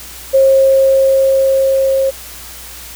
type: tone with level ramp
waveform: sine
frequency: 537 Hz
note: C5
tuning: 45 cents sharp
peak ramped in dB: -5 to -10 dBFS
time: 0.33-2.11 s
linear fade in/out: 20 ms
effects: added 60 Hz sine -38 dBFS peak until 2.95 s + white hiss -32 dBFS RMS until 2.95 s